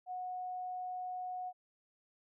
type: tone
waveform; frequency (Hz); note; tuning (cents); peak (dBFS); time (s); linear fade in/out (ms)
sine; 732; F#5; -19; -38; 0.06-1.53; 50
effects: none